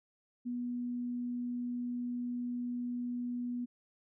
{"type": "tone", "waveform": "sine", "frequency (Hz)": 243.8, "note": "B3", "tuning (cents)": -22, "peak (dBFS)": -34, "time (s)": [0.45, 3.66], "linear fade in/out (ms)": 20, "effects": []}